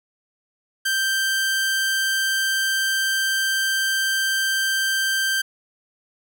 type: tone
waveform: sawtooth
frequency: 1568 Hz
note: G6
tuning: in tune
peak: -16 dBFS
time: 0.85-5.42 s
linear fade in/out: 10 ms
effects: none